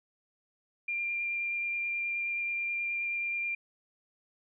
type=tone with vibrato; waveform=sine; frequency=2388 Hz; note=D7; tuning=28 cents sharp; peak=-30 dBFS; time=0.88-3.55 s; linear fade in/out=5 ms; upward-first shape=sine; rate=9.4 Hz; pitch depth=9 cents each way; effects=none